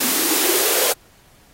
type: noise with high-pass filter sweep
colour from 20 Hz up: white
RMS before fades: -18 dBFS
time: 0-0.93 s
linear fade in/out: 10 ms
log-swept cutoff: 250 to 500 Hz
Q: 6.5
effects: pink hiss -53 dBFS RMS until 1.53 s + AAC 48 kbps